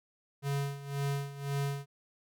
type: tone with tremolo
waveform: square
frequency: 140.5 Hz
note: C#3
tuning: 24 cents sharp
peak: -30 dBFS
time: 0.42-1.86 s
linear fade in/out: 50 ms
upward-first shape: sine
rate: 1.9 Hz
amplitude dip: 80%
effects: none